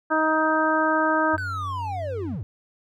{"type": "harmonic tone", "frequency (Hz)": 313.9, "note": "D#4", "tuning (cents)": 15, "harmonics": [1, 2, 3, 4, 5], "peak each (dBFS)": [-25, -25, -25, -25, -25], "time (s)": [0.1, 1.37], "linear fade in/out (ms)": 20}
{"type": "tone with pitch glide", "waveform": "triangle", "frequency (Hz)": [93.6, 94.52], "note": ["F#2", "F#2"], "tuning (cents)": [20, 37], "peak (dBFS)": -29, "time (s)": [1.33, 2.36], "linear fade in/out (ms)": 10, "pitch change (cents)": 17, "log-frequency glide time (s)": [1.47, 1.95]}
{"type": "linear sweep", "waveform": "triangle", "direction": "down", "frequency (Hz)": [1546, 78.8], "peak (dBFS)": -26, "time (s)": [1.38, 2.43], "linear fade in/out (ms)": 0}
{"effects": []}